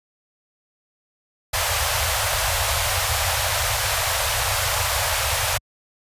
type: band-stop noise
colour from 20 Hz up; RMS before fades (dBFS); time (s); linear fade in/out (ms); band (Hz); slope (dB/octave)
pink; -21; 1.53-5.58; 10; 110 to 540; 48
effects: high-pass 60 Hz 12 dB/octave + resampled to 32000 Hz